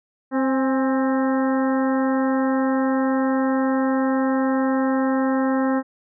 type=harmonic tone with a mistuned harmonic; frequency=263.8 Hz; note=C4; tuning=14 cents sharp; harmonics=1 / 2 / 3 / 4 / 5 / 6 / 7; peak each=-19 / -25 / -29 / -31 / -33 / -35 / -36 dBFS; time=0.31-5.83 s; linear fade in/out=50 ms; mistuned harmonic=3; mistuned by=+45 cents; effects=none